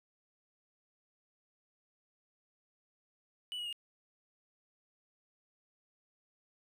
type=tone with pitch steps; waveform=triangle; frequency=2961 / 2902 / 2844 Hz; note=F#7 / F#7 / F7; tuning=+1 / -34 / +31 cents; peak=-36 dBFS; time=3.52-3.727 s; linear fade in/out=0 ms; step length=69 ms; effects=none